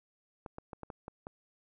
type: clicks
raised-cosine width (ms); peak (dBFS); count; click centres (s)
1; -28; 7; 0.462 / 0.584 / 0.732 / 0.833 / 0.902 / 1.081 / 1.269
effects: none